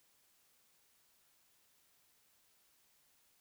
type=silence; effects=white hiss -72 dBFS RMS until 3.4 s